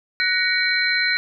sine tone cluster, 1484 / 1886 / 2254 / 4092 Hz, F#6 / A#6 / C#7 / C8, +5 / +20 / +28 / -39 cents, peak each -23 dBFS, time 0.2-1.17 s, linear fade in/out 0 ms, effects none

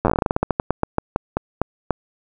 slowing click train, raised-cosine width 1 ms, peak -3 dBFS, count 23, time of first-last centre 0.05-1.907 s, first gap 9 ms, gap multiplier 1.18, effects none

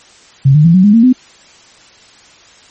sine tone with pitch steps, 136.1 / 151.01 / 167.56 / 185.92 / 206.3 / 228.9 / 254 Hz, C#3 / D3 / E3 / F#3 / G#3 / A#3 / B3, -31 / +49 / +29 / +9 / -11 / -31 / +49 cents, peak -3 dBFS, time 0.45-1.129 s, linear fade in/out 10 ms, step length 97 ms, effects white hiss -42 dBFS RMS until 2.7 s + MP3 32 kbps

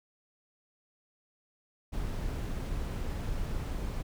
brown noise, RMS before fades -34 dBFS, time 1.92-4.03 s, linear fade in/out 20 ms, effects none

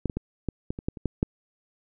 clicks, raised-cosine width 3 ms, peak -12 / -18 / -15 / -14 / -16 / -22 / -13 / -26 / -12 / -9 dBFS, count 10, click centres 0.057 / 0.098 / 0.17 / 0.487 / 0.705 / 0.789 / 0.885 / 0.972 / 1.057 / 1.229 s, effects none

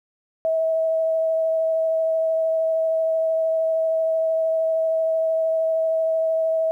sine tone with vibrato, 646 Hz, E5, 35 cents flat, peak -18 dBFS, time 0.45-6.71 s, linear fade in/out 0 ms, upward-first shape triangle, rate 13 Hz, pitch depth 12 cents each way, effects 10-bit

